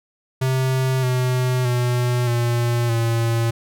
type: tone with pitch steps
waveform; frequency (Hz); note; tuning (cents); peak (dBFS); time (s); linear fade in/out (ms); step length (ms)
square; 130.81 / 126.79 / 122.9 / 119.12 / 115.47; C3 / B2 / B2 / A#2 / A#2; 0 / +46 / -8 / +38 / -16; -18; 0.41-3.51; 10; 620
effects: none